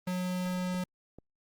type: tone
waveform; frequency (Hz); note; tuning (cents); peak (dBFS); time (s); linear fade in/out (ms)
square; 181.9; F#3; -29; -31; 0.07-0.84; 5
type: clicks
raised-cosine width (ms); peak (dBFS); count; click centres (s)
2; -32 / -34; 2; 0.744 / 1.186
effects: Opus 24 kbps